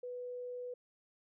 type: tone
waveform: sine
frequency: 493.9 Hz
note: B4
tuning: in tune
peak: -40 dBFS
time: 0.03-0.74 s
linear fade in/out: 5 ms
effects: none